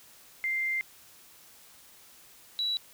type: tone pair in turn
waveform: sine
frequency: 2093 / 3920 Hz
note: C7 / B7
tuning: 0 / -14 cents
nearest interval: major seventh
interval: 1086 cents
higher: second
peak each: -27 dBFS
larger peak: neither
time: 0.44-0.81 / 2.59-2.77 s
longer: first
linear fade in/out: 0 ms
effects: white hiss -55 dBFS RMS until 2.93 s